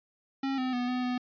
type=tone with pitch steps; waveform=square; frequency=270.7 / 256.5 / 246 / 250.7 / 248.7 Hz; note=C#4 / C4 / B3 / B3 / B3; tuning=-41 / -34 / -7 / +26 / +12 cents; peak=-29 dBFS; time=0.43-1.18 s; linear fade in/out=5 ms; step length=150 ms; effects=resampled to 11025 Hz